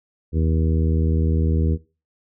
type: harmonic tone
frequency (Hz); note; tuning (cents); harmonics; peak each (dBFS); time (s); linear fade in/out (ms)
79.9; D#2; +47; 1 / 2 / 3 / 4 / 5 / 6; -18 / -24 / -28 / -30 / -32 / -34; 0.32-1.78; 50
effects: noise-tail reverb RT60 0.3 s tail -17 dB re dry